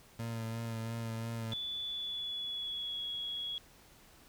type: tone with vibrato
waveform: 30% pulse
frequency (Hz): 114.1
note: A#2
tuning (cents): -37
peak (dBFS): -34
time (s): 0.19-1.54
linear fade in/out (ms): 5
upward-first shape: sine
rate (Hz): 2.9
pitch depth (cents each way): 24
type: tone with pitch glide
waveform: sine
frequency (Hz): 3463 to 3339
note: A7 to G#7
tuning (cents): -28 to +9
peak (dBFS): -36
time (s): 1.52-3.58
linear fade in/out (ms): 0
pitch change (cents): -63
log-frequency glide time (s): 1.83-3.06
effects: pink hiss -60 dBFS RMS until 4.28 s